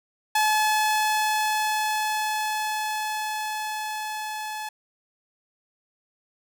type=tone with level ramp; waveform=sawtooth; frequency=858 Hz; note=A5; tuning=44 cents flat; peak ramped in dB=-15 to -27 dBFS; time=0.35-4.69 s; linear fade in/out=5 ms; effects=none